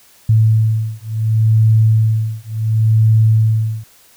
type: beating tone pair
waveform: sine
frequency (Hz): 110 / 110.7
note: A2 / A2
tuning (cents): 0 / +11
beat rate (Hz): 0.7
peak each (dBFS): -13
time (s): 0.29-3.84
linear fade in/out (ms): 5
effects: white hiss -48 dBFS RMS until 4.16 s